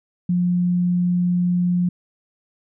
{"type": "tone", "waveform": "sine", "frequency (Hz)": 177.5, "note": "F3", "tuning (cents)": 28, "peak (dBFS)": -16, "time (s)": [0.29, 1.89], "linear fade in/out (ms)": 5, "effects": []}